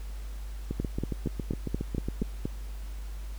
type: two click trains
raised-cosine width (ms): 3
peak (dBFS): -16 / -18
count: 8 / 12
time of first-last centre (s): 0.8-2.455 / 0.71-2.223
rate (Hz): 4.23 / 7.27
effects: added 50 Hz sine -35 dBFS peak until 3.38 s + pink hiss -53 dBFS RMS until 3.38 s